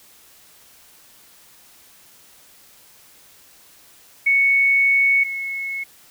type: tone pair in turn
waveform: sine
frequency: 2217 / 2188 Hz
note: C#7 / C#7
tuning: 0 / -23 cents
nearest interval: unison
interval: 23 cents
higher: first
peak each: -13 / -24 dBFS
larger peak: first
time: 4.26-5.24 / 5.24-5.84 s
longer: first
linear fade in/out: 10 ms
effects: white hiss -50 dBFS RMS until 6.1 s